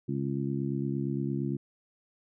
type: harmonic tone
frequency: 68.7 Hz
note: C#2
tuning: 15 cents flat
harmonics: 2 / 3 / 4 / 5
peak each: -32 / -34 / -35 / -36 dBFS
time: 0.08-1.57 s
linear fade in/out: 10 ms
effects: none